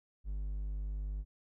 triangle tone, 50.2 Hz, G1, 42 cents sharp, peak -33 dBFS, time 0.24-1.25 s, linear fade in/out 50 ms, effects none

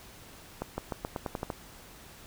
accelerating click train, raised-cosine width 1 ms, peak -18 dBFS, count 9, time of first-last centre 0.62-1.502 s, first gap 160 ms, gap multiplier 0.89, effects pink hiss -51 dBFS RMS until 2.26 s

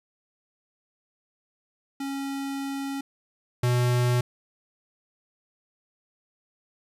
square tone pair in turn, 275.1 / 122.9 Hz, C#4 / B2, -13 / -8 cents, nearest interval octave + major second, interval 1395 cents, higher first, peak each -30 / -21 dBFS, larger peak second, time 2-3.01 / 3.63-4.21 s, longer first, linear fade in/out 5 ms, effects resampled to 32000 Hz + 10-bit

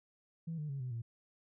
sine tone with pitch steps, 164.3 / 150.66 / 138.16 / 126.69 / 116.18 Hz, E3 / D3 / C#3 / B2 / A#2, -5 / +45 / -5 / +45 / -5 cents, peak -36 dBFS, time 0.47-1.02 s, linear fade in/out 10 ms, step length 110 ms, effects tanh soft clip ceiling -33 dBFS

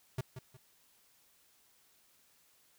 square tone with echo, 128.7 Hz, C3, 28 cents flat, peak -33 dBFS, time 0.18-0.21 s, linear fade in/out 5 ms, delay 180 ms, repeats 2, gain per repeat -10 dB, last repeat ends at 0.57 s, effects white hiss -68 dBFS RMS until 2.78 s

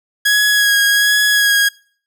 sawtooth tone with vibrato, 1661.2 Hz, G#6, in tune, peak -7 dBFS, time 0.25-1.69 s, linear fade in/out 10 ms, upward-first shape sine, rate 1.3 Hz, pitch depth 21 cents each way, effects noise-tail reverb RT60 0.5 s tail -25 dB re dry

